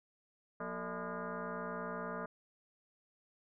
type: tone with frequency modulation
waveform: sine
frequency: 386.2 Hz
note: G4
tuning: 26 cents flat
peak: -38 dBFS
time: 0.6-2.26 s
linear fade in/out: 5 ms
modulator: 208 Hz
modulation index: 5.3
effects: none